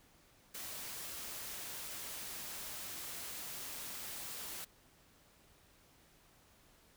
white noise, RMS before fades -45 dBFS, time 0.54-4.65 s, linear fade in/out 10 ms, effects pink hiss -66 dBFS RMS until 6.96 s

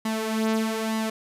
sawtooth tone with flanger, 220.7 Hz, A3, 5 cents sharp, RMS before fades -26 dBFS, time 0.05-1.1 s, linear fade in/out 5 ms, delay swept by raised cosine 1 to 4.5 ms, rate 1.1 Hz, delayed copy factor +0.6, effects resampled to 32000 Hz + 9-bit

